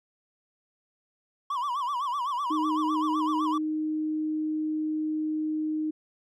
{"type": "tone with vibrato", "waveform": "triangle", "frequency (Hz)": 1058, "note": "C6", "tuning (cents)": 19, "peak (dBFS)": -25, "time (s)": [1.5, 3.58], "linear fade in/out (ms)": 5, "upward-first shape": "sine", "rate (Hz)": 7.9, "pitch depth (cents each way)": 180}
{"type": "tone", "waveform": "sine", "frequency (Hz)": 309.6, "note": "D#4", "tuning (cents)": -9, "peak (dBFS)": -26, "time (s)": [2.5, 5.91], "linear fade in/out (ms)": 10}
{"effects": []}